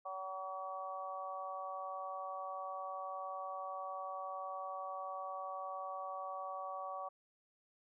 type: harmonic tone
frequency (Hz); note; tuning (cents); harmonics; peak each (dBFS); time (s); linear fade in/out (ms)
189.2; F#3; +39; 3 / 4 / 5 / 6; -47 / -45 / -53 / -44; 0.05-7.09; 10
effects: none